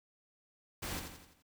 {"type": "noise with echo", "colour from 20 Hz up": "pink", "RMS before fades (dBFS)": -40, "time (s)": [0.82, 1], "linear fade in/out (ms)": 10, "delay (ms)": 85, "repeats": 5, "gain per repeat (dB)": -6, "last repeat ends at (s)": 1.425, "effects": []}